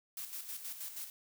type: noise with tremolo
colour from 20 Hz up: blue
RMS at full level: -42 dBFS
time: 0.17-1.1 s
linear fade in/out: 2 ms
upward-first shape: square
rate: 6.3 Hz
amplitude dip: 55%
effects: none